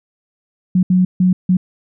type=tone bursts at uneven times; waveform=sine; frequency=183.1 Hz; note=F#3; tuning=18 cents flat; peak=-9 dBFS; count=4; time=0.75-0.83 / 0.9-1.05 / 1.2-1.33 / 1.49-1.57 s; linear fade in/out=5 ms; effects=none